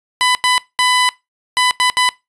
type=tone bursts at uneven times; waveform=15% pulse; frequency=999 Hz; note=B5; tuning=20 cents sharp; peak=-5 dBFS; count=6; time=0.21-0.35 / 0.44-0.58 / 0.79-1.09 / 1.57-1.71 / 1.8-1.9 / 1.97-2.09 s; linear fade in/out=0 ms; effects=noise-tail reverb RT60 0.2 s tail -20 dB re dry + resampled to 24000 Hz